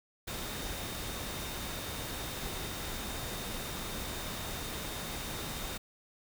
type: tone in noise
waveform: sine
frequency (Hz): 3675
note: A#7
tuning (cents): -25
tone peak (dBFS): -48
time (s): 0.27-5.78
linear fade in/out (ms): 10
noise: pink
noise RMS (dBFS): -39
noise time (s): 0.27-5.78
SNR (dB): -12
effects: none